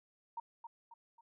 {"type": "tone with echo", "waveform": "sine", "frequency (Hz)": 929, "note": "A#5", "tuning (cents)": -6, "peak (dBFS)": -38, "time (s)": [0.37, 0.4], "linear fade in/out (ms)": 5, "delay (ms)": 270, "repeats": 3, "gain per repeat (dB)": -7, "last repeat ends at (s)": 1.21, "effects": []}